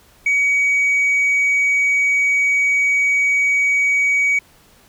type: tone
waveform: sine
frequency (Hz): 2260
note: C#7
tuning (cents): +33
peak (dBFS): -11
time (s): 0.26-4.39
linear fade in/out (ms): 5
effects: tanh soft clip ceiling -12 dBFS + pink hiss -51 dBFS RMS until 4.88 s